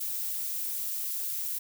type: noise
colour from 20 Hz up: violet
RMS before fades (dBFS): -33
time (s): 0-1.59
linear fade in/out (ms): 10
effects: none